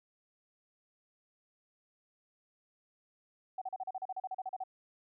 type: tone bursts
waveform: sine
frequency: 754 Hz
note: F#5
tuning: 32 cents sharp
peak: -35 dBFS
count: 15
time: 3.58-4.638 s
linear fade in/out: 5 ms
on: 36 ms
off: 37 ms
effects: none